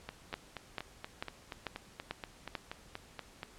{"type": "two click trains", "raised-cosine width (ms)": 0.3, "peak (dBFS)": [-24, -20], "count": [15, 6], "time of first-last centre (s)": [[0.09, 3.431], [0.34, 2.552]], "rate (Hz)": [4.19, 2.26], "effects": ["pink hiss -58 dBFS RMS until 3.58 s", "low-pass 10000 Hz 12 dB/octave"]}